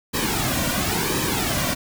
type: noise with flanger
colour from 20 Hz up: pink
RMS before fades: -23 dBFS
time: 0.13-1.75 s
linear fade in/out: 20 ms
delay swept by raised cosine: 1.4 to 2.37 ms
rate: 0.96 Hz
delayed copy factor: -0.7
effects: none